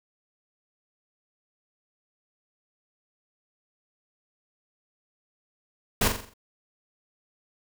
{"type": "noise with echo", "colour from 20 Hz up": "pink", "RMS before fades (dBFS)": -22, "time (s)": [6.01, 6.08], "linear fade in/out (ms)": 5, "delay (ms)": 43, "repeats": 6, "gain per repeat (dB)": -6, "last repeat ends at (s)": 6.338, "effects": []}